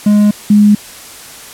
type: tone pair in turn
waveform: triangle / sine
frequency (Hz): 207.9 / 207.9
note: G#3 / G#3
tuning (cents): +2 / +2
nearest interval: unison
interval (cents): 0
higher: neither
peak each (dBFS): -3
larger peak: neither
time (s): 0.06-0.31 / 0.5-0.75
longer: neither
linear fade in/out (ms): 5
effects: white hiss -32 dBFS RMS until 1.53 s + low-pass 12000 Hz 12 dB/octave